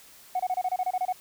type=tone bursts; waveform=sine; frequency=737 Hz; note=F#5; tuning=7 cents flat; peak=-22 dBFS; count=11; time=0.35-1.126 s; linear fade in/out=5 ms; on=46 ms; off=27 ms; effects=tanh soft clip ceiling -21 dBFS + white hiss -52 dBFS RMS until 1.2 s